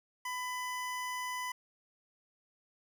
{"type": "tone", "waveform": "25% pulse", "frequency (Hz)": 1000, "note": "B5", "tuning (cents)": 21, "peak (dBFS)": -32, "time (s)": [0.25, 1.52], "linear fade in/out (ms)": 5, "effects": []}